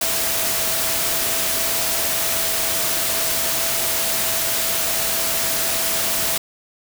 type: tone in noise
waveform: sine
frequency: 659.3 Hz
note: E5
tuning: in tune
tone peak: -32 dBFS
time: 0.01-6.38 s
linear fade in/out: 5 ms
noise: white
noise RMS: -21 dBFS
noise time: 0.01-6.38 s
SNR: -14 dB
effects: none